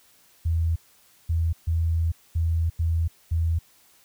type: tone bursts at uneven times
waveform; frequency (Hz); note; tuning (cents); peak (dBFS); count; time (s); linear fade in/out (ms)
sine; 82.41; E2; 0; -20; 6; 0.45-0.76 / 1.29-1.53 / 1.67-2.12 / 2.35-2.7 / 2.79-3.08 / 3.31-3.59; 10
effects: white hiss -58 dBFS RMS until 4.04 s